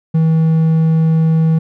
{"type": "tone", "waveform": "triangle", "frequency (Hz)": 160.9, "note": "E3", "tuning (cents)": -42, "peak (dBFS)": -7, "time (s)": [0.14, 1.59], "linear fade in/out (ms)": 10, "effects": []}